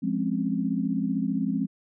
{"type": "chord", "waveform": "sine", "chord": "Db major seventh", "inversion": "first", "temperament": "equal", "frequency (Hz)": [174.61, 207.7, 261.6, 277.2], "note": ["F3", "Ab3", "C4", "Db4"], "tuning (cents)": [0, 0, 0, 0], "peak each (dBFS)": [-30, -28, -28, -34], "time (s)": [0.02, 1.67], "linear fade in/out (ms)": 20, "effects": []}